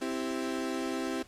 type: chord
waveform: 35% pulse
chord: C major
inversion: none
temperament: equal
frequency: 261.6 / 329.6 / 392 Hz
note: C4 / E4 / G4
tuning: 0 / 0 / 0 cents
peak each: -33 / -34 / -36 dBFS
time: 0.01-1.23 s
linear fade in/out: 10 ms
effects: pink hiss -57 dBFS RMS until 1.27 s + low-pass 10000 Hz 12 dB/octave